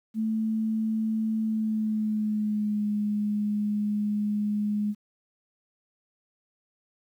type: tone with pitch glide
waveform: sine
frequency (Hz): 220 to 208.5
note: A3 to G#3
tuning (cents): 0 to +7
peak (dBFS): -24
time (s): 0.14-4.95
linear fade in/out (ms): 50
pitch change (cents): -93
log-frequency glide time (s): 1.41-2.86
effects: 10-bit